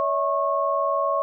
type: tone cluster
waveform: sine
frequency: 565 / 645 / 1092 Hz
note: C#5 / E5 / C#6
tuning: +33 / -38 / -26 cents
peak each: -25 / -26 / -23 dBFS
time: 0-1.22 s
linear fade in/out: 0 ms
effects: none